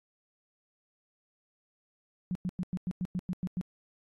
sine tone bursts, 181.4 Hz, F#3, 34 cents flat, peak -29 dBFS, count 10, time 2.31-3.612 s, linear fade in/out 0 ms, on 42 ms, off 98 ms, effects AAC 32 kbps

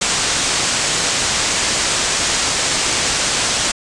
white low-pass noise, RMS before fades -18 dBFS, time 0.01-3.72 s, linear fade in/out 10 ms, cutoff 8400 Hz, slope 48 dB/octave, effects resampled to 24000 Hz

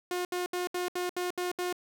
sawtooth tone bursts, 358.3 Hz, F4, 44 cents sharp, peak -26 dBFS, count 8, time 0.11-1.727 s, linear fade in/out 2 ms, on 140 ms, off 71 ms, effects none

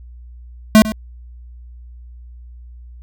square tone with echo, 216.6 Hz, A3, 27 cents flat, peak -5 dBFS, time 0.75-0.82 s, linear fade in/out 0 ms, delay 100 ms, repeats 1, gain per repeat -15 dB, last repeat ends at 0.92 s, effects added 60 Hz sine -35 dBFS peak until 3.02 s

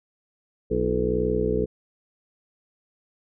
harmonic tone with a mistuned harmonic, 61.74 Hz, B1, in tune, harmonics 1 / 2 / 3 / 4 / 5 / 6 / 7 / 8, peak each -30 / -33 / -30 / -32 / -31 / -34 / -24 / -30 dBFS, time 0.7-1.66 s, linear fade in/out 20 ms, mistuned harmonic 5, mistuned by +100 cents, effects none

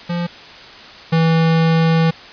square tone pair in turn, 173.1 / 163.29 Hz, F3 / E3, -15 / -16 cents, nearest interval minor second, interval 101 cents, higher first, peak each -19 / -12 dBFS, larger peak second, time 0.09-0.27 / 1.12-2.11 s, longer second, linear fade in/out 10 ms, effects white hiss -37 dBFS RMS until 2.32 s + resampled to 11025 Hz

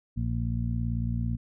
harmonic tone, 58 Hz, A#1, 8 cents flat, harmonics 1 / 2 / 3 / 4, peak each -31 / -29 / -37 / -34 dBFS, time 0.16-1.37 s, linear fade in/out 20 ms, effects none

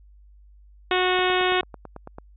harmonic tone, 366.4 Hz, F#4, 17 cents flat, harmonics 1 / 2 / 3 / 4 / 5 / 6 / 7 / 8 / 9 / 10, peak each -23 / -26 / -28 / -29 / -30 / -31 / -31 / -32 / -33 / -33 dBFS, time 0.91-1.61 s, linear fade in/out 2 ms
click train, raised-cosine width 1 ms, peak -23 dBFS, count 10, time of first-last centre 1.19-2.184 s, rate 9.05 Hz
effects added 50 Hz sine -48 dBFS peak until 2.36 s

